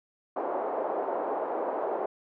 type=band-pass noise; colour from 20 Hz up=white; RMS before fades=-31 dBFS; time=0.36-2.06 s; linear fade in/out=5 ms; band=360 to 830 Hz; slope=24 dB/octave; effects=none